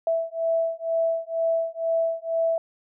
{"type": "beating tone pair", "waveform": "sine", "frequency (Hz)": [658, 660.1], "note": ["E5", "E5"], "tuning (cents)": [-3, 2], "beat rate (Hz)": 2.1, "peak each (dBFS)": -25, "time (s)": [0.07, 2.58], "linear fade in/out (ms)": 2, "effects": []}